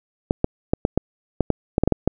clicks, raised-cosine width 2 ms, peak -3 dBFS, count 12, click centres 0.309 / 0.444 / 0.735 / 0.851 / 0.976 / 1.407 / 1.503 / 1.781 / 1.836 / 1.876 / 1.923 / 2.076 s, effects none

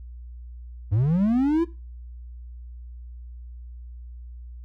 triangle linear sweep, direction up, 92.5 to 345.6 Hz, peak -16 dBFS, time 0.91-1.65 s, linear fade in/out 20 ms, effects noise-tail reverb RT60 0.3 s tail -19 dB re dry + added 60 Hz sine -37 dBFS peak until 4.64 s

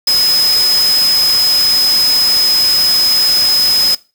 sine tone in noise, 5070 Hz, D#8, 32 cents sharp, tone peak -8 dBFS, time 0.07-3.95 s, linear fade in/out 5 ms, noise white, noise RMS -20 dBFS, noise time 0.07-3.95 s, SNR +9 dB, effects noise-tail reverb RT60 0.3 s tail -20 dB re dry

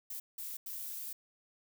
violet noise bursts at uneven times, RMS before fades -42 dBFS, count 3, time 0.1-0.2 / 0.38-0.57 / 0.66-1.13 s, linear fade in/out 5 ms, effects none

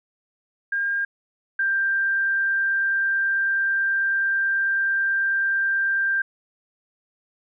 sine tone pair in turn, 1609 / 1582.3 Hz, G6 / G6, +45 / +16 cents, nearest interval unison, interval 29 cents, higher first, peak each -21 / -19 dBFS, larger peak second, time 0.72-1.05 / 1.59-6.22 s, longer second, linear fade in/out 5 ms, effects none

